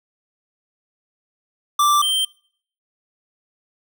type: tone pair in turn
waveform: square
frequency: 1174.7 / 3136 Hz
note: D6 / G7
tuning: 0 / 0 cents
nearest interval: octave + perfect fourth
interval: 1700 cents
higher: second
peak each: -14 / -18 dBFS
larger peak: first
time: 1.79-2.02 / 2.02-2.25 s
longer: neither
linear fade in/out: 5 ms
effects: noise-tail reverb RT60 0.6 s tail -25 dB re dry